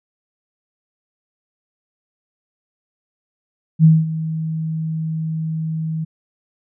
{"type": "tone with ADSR envelope", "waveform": "sine", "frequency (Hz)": 159.6, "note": "D#3", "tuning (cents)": 44, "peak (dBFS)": -5, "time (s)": [3.79, 6.05], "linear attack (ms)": 53, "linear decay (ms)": 210, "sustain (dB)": -15, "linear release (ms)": 15, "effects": []}